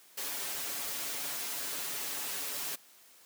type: noise with comb filter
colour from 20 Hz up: white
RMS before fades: -37 dBFS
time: 0.17-2.76 s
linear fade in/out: 10 ms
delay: 7.1 ms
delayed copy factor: +0.8
effects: white hiss -59 dBFS RMS until 3.25 s + high-pass 200 Hz 12 dB/octave